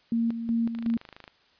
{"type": "tone with tremolo", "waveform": "sine", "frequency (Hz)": 230.7, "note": "A#3", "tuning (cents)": -18, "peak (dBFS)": -22, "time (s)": [0.12, 0.97], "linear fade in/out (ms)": 2, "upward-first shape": "square", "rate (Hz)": 2.7, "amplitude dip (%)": 60}
{"type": "click train", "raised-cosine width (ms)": 0.3, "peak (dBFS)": -28, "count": 15, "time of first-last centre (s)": [0.75, 1.278], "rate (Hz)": 26.5}
{"effects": ["white hiss -62 dBFS RMS until 1.59 s", "resampled to 11025 Hz"]}